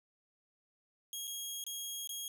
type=tone with dropouts; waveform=15% pulse; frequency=3276 Hz; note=G#7; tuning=24 cents flat; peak=-32 dBFS; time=1.13-2.28 s; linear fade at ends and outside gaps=1 ms; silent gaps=1.272-1.276 / 1.64-1.665 / 2.074-2.092 s; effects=none